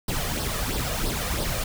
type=noise with flanger; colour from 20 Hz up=pink; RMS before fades=-27 dBFS; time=0.08-1.64 s; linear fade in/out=5 ms; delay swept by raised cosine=0.21 to 1.71 ms; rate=3 Hz; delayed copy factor=+0.6; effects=none